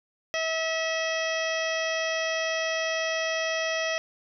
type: harmonic tone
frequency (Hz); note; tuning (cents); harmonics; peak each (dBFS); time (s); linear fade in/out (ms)
646; E5; -35; 1 / 2 / 3 / 4 / 5 / 6 / 7 / 8 / 9; -29 / -37 / -31 / -34 / -36 / -49 / -47 / -39 / -40; 0.34-3.98; 0
effects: none